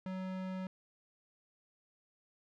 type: tone with low-pass filter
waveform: square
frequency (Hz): 187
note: F#3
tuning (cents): +19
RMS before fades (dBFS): -40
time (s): 0.06-0.67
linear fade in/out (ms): 2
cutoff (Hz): 3000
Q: 0.51
effects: none